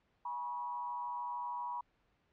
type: tone with frequency modulation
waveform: sine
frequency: 970 Hz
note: B5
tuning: 31 cents flat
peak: -37 dBFS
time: 0.25-1.81 s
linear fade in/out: 5 ms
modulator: 133 Hz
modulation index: 0.59
effects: pink hiss -75 dBFS RMS until 2.32 s + low-pass 3000 Hz 12 dB/octave